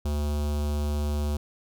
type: tone with notch filter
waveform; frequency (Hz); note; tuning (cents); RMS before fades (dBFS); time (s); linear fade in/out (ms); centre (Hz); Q
square; 73.7; D2; +7; -27; 0.05-1.37; 5; 1900; 1
effects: none